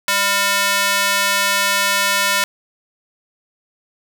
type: tone with high-pass filter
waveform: square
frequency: 200 Hz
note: G3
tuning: 35 cents sharp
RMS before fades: -17 dBFS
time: 0.08-2.44 s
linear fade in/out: 2 ms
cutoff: 1400 Hz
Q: 0.82
effects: none